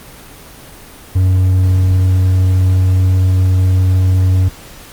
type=tone; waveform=triangle; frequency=92.9 Hz; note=F#2; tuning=7 cents sharp; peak=-6 dBFS; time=1.15-4.49 s; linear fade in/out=10 ms; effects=pink hiss -36 dBFS RMS until 4.92 s + Opus 24 kbps